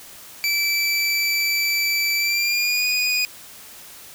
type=tone with pitch glide; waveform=25% pulse; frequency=2321 to 2473 Hz; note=D7 to D#7; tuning=-21 to -11 cents; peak=-15 dBFS; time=0.44-3.25 s; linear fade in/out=0 ms; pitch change=+110 cents; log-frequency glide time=2.17-2.87 s; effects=white hiss -42 dBFS RMS until 4.14 s